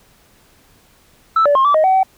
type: tone with pitch steps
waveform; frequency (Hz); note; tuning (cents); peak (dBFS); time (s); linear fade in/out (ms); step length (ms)
sine; 1319 / 578 / 1068 / 1157 / 625 / 757 / 762; E6 / D5 / C6 / D6 / D#5 / F#5 / G5; +1 / -28 / +35 / -26 / +8 / +39 / -49; -8; 1.36-2.032; 5; 96
effects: tanh soft clip ceiling -7 dBFS + pink hiss -52 dBFS RMS until 2.17 s